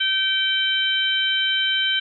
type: harmonic tone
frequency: 773 Hz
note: G5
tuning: 24 cents flat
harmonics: 2 / 3 / 4 / 5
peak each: -24 / -29 / -20 / -30 dBFS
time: 0-2 s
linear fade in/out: 10 ms
effects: none